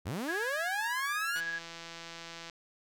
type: linear sweep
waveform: sawtooth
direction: up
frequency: 66.9 to 1491 Hz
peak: -30 dBFS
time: 0.05-1.41 s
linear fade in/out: 20 ms
type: tone with tremolo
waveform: sine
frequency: 1659 Hz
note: G#6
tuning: 2 cents flat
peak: -32 dBFS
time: 0.28-1.59 s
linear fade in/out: 10 ms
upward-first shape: square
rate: 16 Hz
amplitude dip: 30%
type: click train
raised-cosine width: 0.2 ms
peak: -27 dBFS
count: 191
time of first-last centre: 1.36-2.498 s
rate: 167 Hz
effects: none